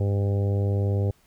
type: harmonic tone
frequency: 100.1 Hz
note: G2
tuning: 37 cents sharp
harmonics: 1 / 2 / 3 / 4 / 5 / 6 / 7 / 8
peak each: -21 / -34 / -37 / -33 / -34 / -40 / -47 / -46 dBFS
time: 0-1.11 s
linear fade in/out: 5 ms
effects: pink hiss -62 dBFS RMS until 1.26 s